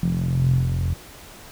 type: tone with band-pass filter sweep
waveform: sawtooth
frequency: 43.65 Hz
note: F1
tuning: in tune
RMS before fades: -21 dBFS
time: 0.02-0.94 s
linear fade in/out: 10 ms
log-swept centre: 170 to 100 Hz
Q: 8.2
effects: pink hiss -43 dBFS RMS until 1.51 s